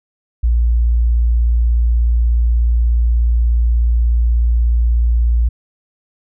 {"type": "tone", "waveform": "sine", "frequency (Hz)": 58.3, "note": "A#1", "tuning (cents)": 1, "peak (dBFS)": -10, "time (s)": [0.43, 5.49], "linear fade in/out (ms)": 10, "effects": []}